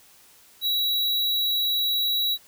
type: tone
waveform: square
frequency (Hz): 3893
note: B7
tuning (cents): -26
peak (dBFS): -22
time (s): 0.61-2.38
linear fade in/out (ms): 50
effects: white hiss -54 dBFS RMS until 2.47 s